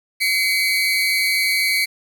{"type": "tone pair together", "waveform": "30% pulse", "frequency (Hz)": [2064, 2256], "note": ["C7", "C#7"], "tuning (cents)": [-24, 30], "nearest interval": "major second", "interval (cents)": 154, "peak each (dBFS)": [-18, -16], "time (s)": [0.2, 1.86], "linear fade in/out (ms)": 20, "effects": ["8-bit"]}